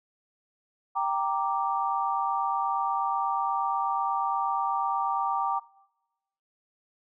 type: chord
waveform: sine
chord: G minor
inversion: none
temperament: equal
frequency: 784 / 932.3 / 1174.7 Hz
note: G5 / Bb5 / D6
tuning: 0 / 0 / 0 cents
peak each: -29 dBFS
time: 0.95-5.6 s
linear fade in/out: 20 ms
effects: noise-tail reverb RT60 1.0 s tail -22 dB re dry